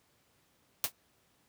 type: noise with exponential decay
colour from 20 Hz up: white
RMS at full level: -25 dBFS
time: 0.84-0.92 s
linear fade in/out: 1 ms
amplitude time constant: 16 ms
effects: pink hiss -70 dBFS RMS until 1.48 s + high-pass 80 Hz 12 dB/octave